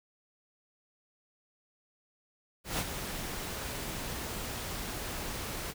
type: noise with ADSR envelope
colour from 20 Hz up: pink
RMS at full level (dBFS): -31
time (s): 2.64-5.74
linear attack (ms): 150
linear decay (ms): 46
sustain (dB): -7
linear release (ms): 41
effects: none